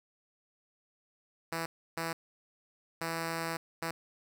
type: tone bursts at uneven times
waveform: 5% pulse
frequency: 164.81 Hz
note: E3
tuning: in tune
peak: -22 dBFS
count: 4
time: 1.52-1.66 / 1.97-2.13 / 3.01-3.57 / 3.82-3.91 s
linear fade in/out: 5 ms
effects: none